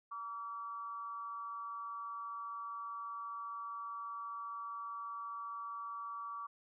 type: tone with amplitude modulation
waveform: sine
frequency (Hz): 1148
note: D6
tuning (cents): -40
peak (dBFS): -38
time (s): 0.11-6.47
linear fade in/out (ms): 10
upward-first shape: sine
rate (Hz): 215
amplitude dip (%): 60
effects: none